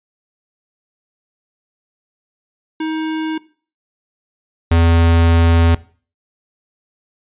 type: tone pair in turn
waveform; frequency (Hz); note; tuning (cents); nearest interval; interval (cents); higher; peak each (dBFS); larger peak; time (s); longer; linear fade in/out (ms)
square; 315.8 / 83.64; D#4 / E2; +26 / +26; octave + major seventh; 2300; first; -19 / -10; second; 2.8-3.38 / 4.71-5.75; second; 5
effects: noise-tail reverb RT60 0.4 s tail -19 dB re dry + resampled to 8000 Hz